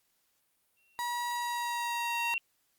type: tone with exponential growth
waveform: sine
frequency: 2734 Hz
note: F7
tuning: 37 cents flat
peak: -29 dBFS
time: 0.77-2.38 s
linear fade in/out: 1 ms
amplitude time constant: 350 ms
type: tone with pitch glide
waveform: 35% pulse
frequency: 962 to 941.7 Hz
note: B5 to A#5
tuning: -46 to +17 cents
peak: -30 dBFS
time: 0.99-2.34 s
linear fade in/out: 0 ms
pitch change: -37 cents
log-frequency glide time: 1.34-2.18 s
effects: white hiss -74 dBFS RMS until 2.78 s + Opus 48 kbps